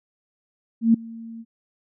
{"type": "tone with ADSR envelope", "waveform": "sine", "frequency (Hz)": 227.9, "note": "A#3", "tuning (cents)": -39, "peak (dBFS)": -10, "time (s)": [0.81, 1.45], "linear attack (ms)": 130, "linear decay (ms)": 6, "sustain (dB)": -24, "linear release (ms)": 44, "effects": []}